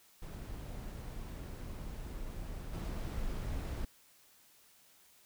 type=noise with level steps; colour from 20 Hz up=brown; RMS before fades=-43 / -38 dBFS; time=0.22-3.85 s; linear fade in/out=5 ms; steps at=2.73 s; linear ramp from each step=10 ms; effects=white hiss -64 dBFS RMS until 5.25 s